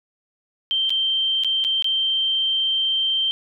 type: tone with dropouts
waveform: sine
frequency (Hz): 3136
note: G7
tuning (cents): 0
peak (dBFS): -18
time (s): 0.71-3.31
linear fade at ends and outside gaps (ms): 0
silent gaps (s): 0.895-0.904 / 1.436-1.446 / 1.641-1.648 / 1.824-1.844
effects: none